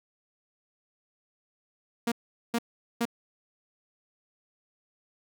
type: tone bursts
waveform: sawtooth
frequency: 234.4 Hz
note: A#3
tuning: 10 cents sharp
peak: -21 dBFS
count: 3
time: 2.07-3.054 s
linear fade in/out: 5 ms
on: 48 ms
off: 420 ms
effects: none